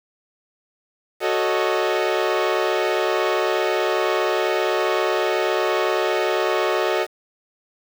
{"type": "chord", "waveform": "sawtooth", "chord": "D# half-diminished seventh", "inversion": "first", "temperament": "equal", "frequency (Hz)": [370, 440, 554.4, 622.3], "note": ["F#4", "A4", "C#5", "D#5"], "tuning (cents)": [0, 0, 0, 0], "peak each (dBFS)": [-19, -20, -23, -20], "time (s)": [1.2, 7.07], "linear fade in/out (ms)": 50, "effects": ["low-pass 4000 Hz 12 dB/octave", "7-bit"]}